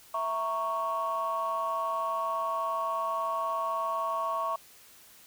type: chord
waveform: sine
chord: A# diminished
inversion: second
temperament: equal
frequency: 659.3 / 932.3 / 1108.7 Hz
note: E5 / A#5 / C#6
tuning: 0 / 0 / 0 cents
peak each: -33 / -35 / -29 dBFS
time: 0.14-4.56 s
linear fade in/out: 5 ms
effects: tanh soft clip ceiling -22 dBFS + white hiss -55 dBFS RMS until 5.26 s